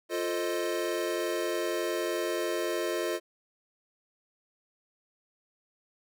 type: chord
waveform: square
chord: F dominant seventh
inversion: none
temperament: equal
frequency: 349.2 / 440 / 523.3 / 622.3 Hz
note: F4 / A4 / C5 / Eb5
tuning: 0 / 0 / 0 / 0 cents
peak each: -33 / -36 / -38 / -35 dBFS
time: 0.09-3.2 s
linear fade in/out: 50 ms
effects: none